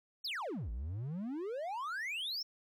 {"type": "exponential two-way sweep", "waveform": "triangle", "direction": "down then up", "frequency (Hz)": [5588, 52.4, 5588], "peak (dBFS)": -35, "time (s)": [0.24, 2.43], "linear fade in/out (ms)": 10, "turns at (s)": 0.71, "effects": []}